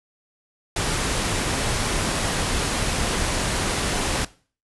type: low-pass noise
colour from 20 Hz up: pink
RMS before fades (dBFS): -24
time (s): 0.76-4.25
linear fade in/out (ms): 5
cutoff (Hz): 11000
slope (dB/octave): 96
effects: noise-tail reverb RT60 0.4 s tail -19 dB re dry